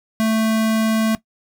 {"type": "tone", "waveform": "square", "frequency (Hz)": 221, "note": "A3", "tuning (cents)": 8, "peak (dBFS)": -16, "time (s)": [0.2, 1.15], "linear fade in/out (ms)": 0, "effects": ["noise-tail reverb RT60 0.1 s tail -17 dB re dry"]}